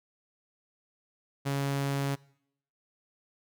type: tone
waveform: sawtooth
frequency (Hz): 139.2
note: C#3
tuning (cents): +8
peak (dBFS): -24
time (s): 1.45-2.16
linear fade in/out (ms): 20
effects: noise-tail reverb RT60 0.7 s tail -23 dB re dry